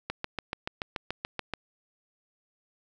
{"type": "click train", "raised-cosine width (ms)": 0.3, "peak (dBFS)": -15, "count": 11, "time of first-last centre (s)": [0.1, 1.537], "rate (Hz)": 6.96, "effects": []}